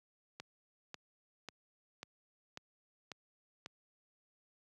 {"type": "click train", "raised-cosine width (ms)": 0.2, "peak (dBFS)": -27, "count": 7, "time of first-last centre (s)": [0.4, 3.661], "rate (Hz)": 1.84, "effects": ["high-pass 100 Hz 12 dB/octave"]}